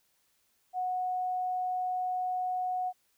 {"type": "tone", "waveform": "sine", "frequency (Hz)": 734, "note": "F#5", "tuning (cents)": -14, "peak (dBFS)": -29, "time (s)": [0.73, 2.93], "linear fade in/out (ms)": 50, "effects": ["white hiss -72 dBFS RMS until 3.17 s"]}